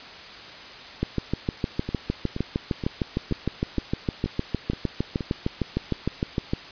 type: two click trains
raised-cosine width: 3 ms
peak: -16 / -10 dBFS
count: 8 / 37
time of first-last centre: 1.89-5.208 / 1.03-6.535 s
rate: 2.11 / 6.54 Hz
effects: white hiss -41 dBFS RMS until 6.71 s + resampled to 11025 Hz